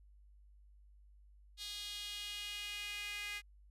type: tone with high-pass filter sweep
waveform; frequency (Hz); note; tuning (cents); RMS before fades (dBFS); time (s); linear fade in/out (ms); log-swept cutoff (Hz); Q
sawtooth; 411.7; G#4; -15; -44; 1.57-3.42; 50; 3700 to 2200; 3.5
effects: added 50 Hz sine -59 dBFS peak until 3.7 s + resampled to 32000 Hz